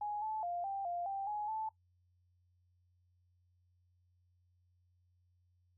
sine tone with pitch steps, 833 / 868 / 699 / 787 / 698 / 786 / 838 / 875 Hz, G#5 / A5 / F5 / G5 / F5 / G5 / G#5 / A5, +5 / -24 / +1 / +7 / -1 / +4 / +15 / -10 cents, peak -36 dBFS, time 0.01-1.69 s, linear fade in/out 5 ms, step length 210 ms, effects noise-tail reverb RT60 0.1 s tail -18 dB re dry + added 89 Hz sine -70 dBFS peak until 5.77 s

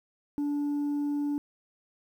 sine tone, 290 Hz, D4, 22 cents flat, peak -24 dBFS, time 0.38-1.38 s, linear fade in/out 0 ms, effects tanh soft clip ceiling -26 dBFS + 10-bit

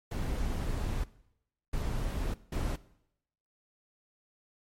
brown noise bursts at uneven times, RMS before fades -32 dBFS, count 3, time 0.11-1.04 / 1.73-2.34 / 2.52-2.76 s, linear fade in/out 5 ms, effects noise-tail reverb RT60 0.8 s tail -19 dB re dry + MP3 64 kbps

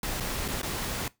pink noise with dropouts, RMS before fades -32 dBFS, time 0.03-1.08 s, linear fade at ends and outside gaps 2 ms, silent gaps 0.201-0.205 / 0.481-0.484 / 0.617-0.63 s, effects noise-tail reverb RT60 0.2 s tail -20 dB re dry

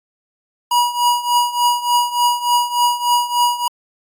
square tone with tremolo, 966 Hz, B5, 39 cents flat, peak -11 dBFS, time 0.71-3.68 s, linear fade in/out 5 ms, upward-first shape triangle, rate 3.4 Hz, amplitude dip 85%, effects AAC 64 kbps

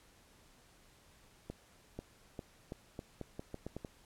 accelerating click train, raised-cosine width 2 ms, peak -28 dBFS, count 11, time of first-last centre 1.5-3.848 s, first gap 490 ms, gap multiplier 0.82, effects pink hiss -64 dBFS RMS until 4.05 s + low-pass 12000 Hz 12 dB/octave

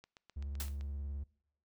click train, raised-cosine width 0.2 ms, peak -37 dBFS, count 7, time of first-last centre 0.04-0.81 s, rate 7.79 Hz
triangle tone with vibrato, 70.5 Hz, C#2, 30 cents sharp, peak -36 dBFS, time 0.36-1.24 s, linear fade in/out 10 ms, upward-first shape square, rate 19 Hz, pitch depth 49 cents each way
white noise with exponential decay, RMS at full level -38 dBFS, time 0.6-0.77 s, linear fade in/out 1 ms, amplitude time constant 35 ms
effects noise-tail reverb RT60 0.7 s tail -23 dB re dry

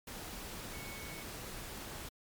sine tone in noise, 2217 Hz, C#7, in tune, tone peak -50 dBFS, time 0.73-1.23 s, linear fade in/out 5 ms, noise pink, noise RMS -45 dBFS, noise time 0.07-2.09 s, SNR -8 dB, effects MP3 96 kbps

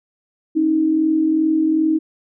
sine tone pair together, 273.5 / 316.1 Hz, C#4 / D#4, -23 / +27 cents, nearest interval minor third, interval 250 cents, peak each -23 / -14 dBFS, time 0.55-1.99 s, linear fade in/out 20 ms, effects none

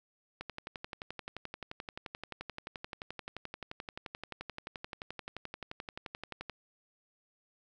click train, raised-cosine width 0.3 ms, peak -24 dBFS, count 71, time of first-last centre 0.41-6.497 s, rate 11.5 Hz, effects none

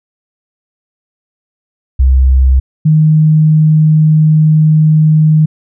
sine tone pair in turn, 65.41 / 155.29 Hz, C2 / D#3, 0 / -3 cents, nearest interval octave + minor third, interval 1497 cents, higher second, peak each -4 dBFS, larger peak neither, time 1.99-2.6 / 2.85-5.46 s, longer second, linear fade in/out 10 ms, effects none

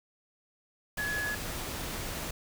sine tone in noise, 1692 Hz, G#6, 32 cents sharp, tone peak -31 dBFS, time 0.98-1.35 s, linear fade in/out 5 ms, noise pink, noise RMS -37 dBFS, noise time 0.97-2.31 s, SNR +3 dB, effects none

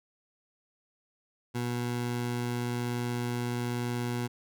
20% pulse tone, 121.1 Hz, B2, 34 cents flat, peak -25 dBFS, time 1.54-4.28 s, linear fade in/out 20 ms, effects none

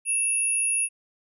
sine tone pair together, 2641 / 10407 Hz, E7 / E9, +3 / -23 cents, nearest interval 2 octaves, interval 2374 cents, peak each -30 / -22 dBFS, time 0.05-0.89 s, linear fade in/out 50 ms, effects none

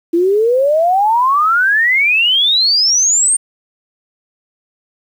sine exponential sweep, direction up, 329.6 to 8870 Hz, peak -9 dBFS, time 0.13-3.37 s, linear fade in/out 10 ms, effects 7-bit

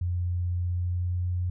sine tone with pitch glide, 88.4 to 89.43 Hz, F2 to F2, +22 to +42 cents, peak -25 dBFS, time 0.01-1.5 s, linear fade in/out 5 ms, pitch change +20 cents, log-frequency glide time 0.65-1.33 s, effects none

